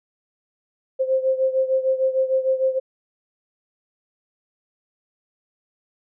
sine beating tone pair, 523.3 / 529.9 Hz, C5 / C5, 0 / +22 cents, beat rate 6.6 Hz, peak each -19 / -23 dBFS, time 0.99-2.8 s, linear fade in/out 20 ms, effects none

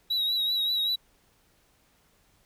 triangle tone with vibrato, 3867 Hz, B7, 37 cents flat, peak -23 dBFS, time 0.1-0.96 s, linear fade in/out 10 ms, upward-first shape triangle, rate 5.2 Hz, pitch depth 53 cents each way, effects pink hiss -65 dBFS RMS until 2.45 s

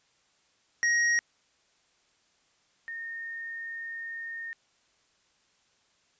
square / sine tone pair in turn, 1885 / 1835.6 Hz, A#6 / A#6, +19 / -27 cents, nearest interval unison, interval 46 cents, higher first, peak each -23 / -35 dBFS, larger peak first, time 0.83-1.19 / 2.88-4.53 s, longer second, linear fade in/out 0 ms, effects white hiss -68 dBFS RMS until 6.19 s + resampled to 16000 Hz

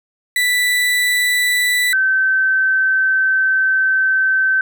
35% pulse / sine tone pair in turn, 1975.5 / 1541.5 Hz, B6 / G6, 0 / -29 cents, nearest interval major third, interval 429 cents, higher first, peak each -12 dBFS, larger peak neither, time 0.36-1.93 / 1.93-4.61 s, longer second, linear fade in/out 2 ms, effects none

